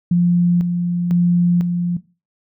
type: tone with tremolo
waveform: sine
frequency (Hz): 174.8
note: F3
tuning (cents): +2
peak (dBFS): -11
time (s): 0.11-1.97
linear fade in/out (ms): 5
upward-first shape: square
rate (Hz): 1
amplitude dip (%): 45
effects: noise-tail reverb RT60 0.3 s tail -17 dB re dry